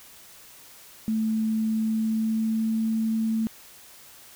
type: tone with pitch glide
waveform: sine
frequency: 220 to 222.3 Hz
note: A3 to A3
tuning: 0 to +18 cents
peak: -22 dBFS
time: 1.08-3.47 s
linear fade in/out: 0 ms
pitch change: +18 cents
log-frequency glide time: 1.72-2.78 s
effects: white hiss -49 dBFS RMS until 4.35 s